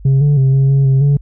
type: tone with pitch steps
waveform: sine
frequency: 135.3 / 145.2 / 133.6 / 135.8 / 137.5 / 134.2 / 142.4 Hz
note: C#3 / D3 / C3 / C#3 / C#3 / C3 / C#3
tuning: -42 / -19 / +36 / -35 / -14 / +44 / +47 cents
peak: -5 dBFS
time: 0.05-1.17 s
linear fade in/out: 5 ms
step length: 160 ms
effects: tanh soft clip ceiling -7 dBFS + added 50 Hz sine -32 dBFS peak until 1.21 s